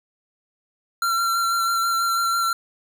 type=tone with vibrato; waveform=square; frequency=1364 Hz; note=F6; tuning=41 cents flat; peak=-20 dBFS; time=1.02-2.53 s; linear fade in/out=2 ms; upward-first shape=sine; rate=6.1 Hz; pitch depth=18 cents each way; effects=none